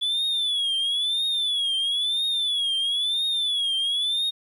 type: tone with vibrato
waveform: sine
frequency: 3428 Hz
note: A7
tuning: 46 cents flat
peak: -19 dBFS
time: 0.01-4.31 s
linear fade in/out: 20 ms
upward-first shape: triangle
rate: 1 Hz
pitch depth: 150 cents each way
effects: tanh soft clip ceiling -21 dBFS + 10-bit